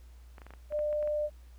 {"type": "clicks", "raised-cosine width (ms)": 0.5, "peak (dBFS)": -34, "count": 10, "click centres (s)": [0.382, 0.418, 0.466, 0.506, 0.537, 0.723, 0.791, 0.928, 1.027, 1.075]}
{"type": "tone", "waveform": "sine", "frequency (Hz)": 598, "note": "D5", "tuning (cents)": 31, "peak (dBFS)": -28, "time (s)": [0.7, 1.3], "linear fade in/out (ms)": 50}
{"effects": ["added 60 Hz sine -49 dBFS peak until 1.58 s", "pink hiss -66 dBFS RMS until 1.58 s"]}